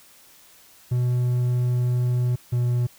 triangle tone pair in turn, 123.47 / 121.91 Hz, B2 / B2, 0 / -22 cents, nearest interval unison, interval 22 cents, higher first, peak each -17 dBFS, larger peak neither, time 0.91-2.36 / 2.52-2.87 s, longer first, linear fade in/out 10 ms, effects white hiss -52 dBFS RMS until 2.98 s

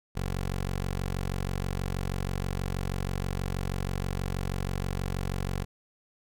15% pulse tone, 46.25 Hz, F#1, in tune, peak -23 dBFS, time 0.15-5.65 s, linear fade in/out 20 ms, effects none

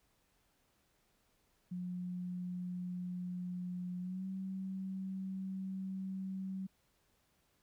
sine tone with pitch glide, 179.6 to 190.28 Hz, F3 to F#3, +49 to +49 cents, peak -38 dBFS, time 1.71-6.67 s, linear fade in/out 10 ms, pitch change +100 cents, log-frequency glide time 4-4.26 s, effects pink hiss -75 dBFS RMS until 7.62 s

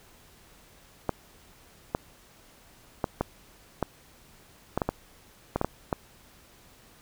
clicks, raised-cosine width 1 ms, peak -11 dBFS, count 12, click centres 1.093 / 1.949 / 3.042 / 3.21 / 3.827 / 4.776 / 4.818 / 4.89 / 5.56 / 5.614 / 5.646 / 5.928 s, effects pink hiss -56 dBFS RMS until 7.01 s

